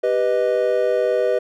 triangle chord, G augmented, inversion none, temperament equal, 392 / 493.9 / 622.3 Hz, G4 / B4 / D#5, 0 / 0 / 0 cents, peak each -21 / -17 / -19 dBFS, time 0.03-1.39 s, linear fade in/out 10 ms, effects none

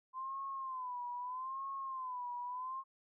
sine tone with vibrato, 1029 Hz, C6, 29 cents flat, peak -39 dBFS, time 0.13-2.84 s, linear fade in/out 50 ms, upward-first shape sine, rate 0.79 Hz, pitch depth 100 cents each way, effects none

